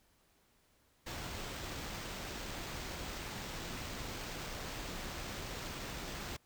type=noise with sample-and-hold; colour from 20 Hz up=pink; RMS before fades=-43 dBFS; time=1.06-6.37 s; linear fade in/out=10 ms; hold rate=11025 Hz; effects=pink hiss -71 dBFS RMS until 6.45 s